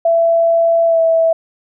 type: tone with pitch glide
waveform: sine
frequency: 668 to 655.8 Hz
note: E5 to E5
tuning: +23 to -9 cents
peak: -9 dBFS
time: 0.05-1.33 s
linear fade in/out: 5 ms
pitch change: -32 cents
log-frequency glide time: 0.86-1 s
effects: none